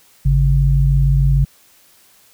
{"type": "tone pair together", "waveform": "sine", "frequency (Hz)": [51.91, 138.59], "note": ["G#1", "C#3"], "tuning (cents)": [0, 0], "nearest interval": "octave + perfect fourth", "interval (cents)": 1700, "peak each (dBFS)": -13, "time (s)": [0.25, 1.45], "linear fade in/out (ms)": 10, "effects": ["white hiss -51 dBFS RMS until 2.33 s"]}